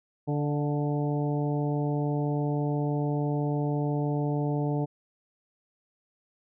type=harmonic tone with a mistuned harmonic; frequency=146.1 Hz; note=D3; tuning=9 cents flat; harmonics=1 / 2 / 3 / 4 / 5 / 6; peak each=-27 / -31 / -34 / -38 / -38 / -41 dBFS; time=0.27-4.86 s; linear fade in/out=20 ms; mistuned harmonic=4; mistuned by=+28 cents; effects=none